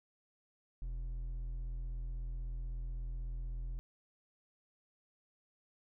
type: tone with hard clipping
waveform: sine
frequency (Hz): 41.89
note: E1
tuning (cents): +29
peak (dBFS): -39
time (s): 0.82-3.79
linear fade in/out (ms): 0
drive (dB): 5
effects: none